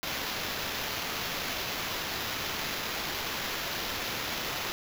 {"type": "noise with sample-and-hold", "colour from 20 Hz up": "white", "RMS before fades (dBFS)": -34, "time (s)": [0.03, 4.72], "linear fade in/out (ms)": 0, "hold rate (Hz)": 8820, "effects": []}